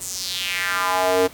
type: tone with high-pass filter sweep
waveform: square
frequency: 92.5 Hz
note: F#2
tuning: in tune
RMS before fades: -22 dBFS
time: 0-1.28 s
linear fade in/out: 20 ms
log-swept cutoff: 8300 to 390 Hz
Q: 3
effects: pink hiss -43 dBFS RMS until 1.33 s + high-pass 60 Hz 12 dB/octave